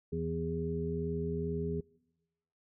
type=harmonic tone; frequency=82.3 Hz; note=E2; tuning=2 cents flat; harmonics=1 / 2 / 3 / 5; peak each=-40 / -36 / -41 / -36 dBFS; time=0.12-1.81 s; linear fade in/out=10 ms; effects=noise-tail reverb RT60 1.0 s tail -25 dB re dry